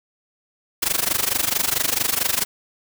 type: noise with amplitude modulation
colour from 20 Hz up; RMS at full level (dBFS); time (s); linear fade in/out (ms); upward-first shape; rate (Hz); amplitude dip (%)
white; -18; 0.82-2.45; 10; sine; 24.5; 90
effects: none